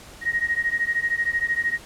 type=beating tone pair; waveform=sine; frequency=1872 / 1885 Hz; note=A#6 / A#6; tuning=+7 / +19 cents; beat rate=13 Hz; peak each=-24 dBFS; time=0.21-1.79 s; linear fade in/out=50 ms; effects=pink hiss -44 dBFS RMS until 1.85 s + low-pass 11000 Hz 12 dB/octave